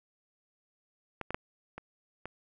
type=clicks; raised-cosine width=0.5 ms; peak=-21 / -21 / -15 / -26 / -24 dBFS; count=5; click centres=1.213 / 1.306 / 1.345 / 1.78 / 2.256 s; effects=none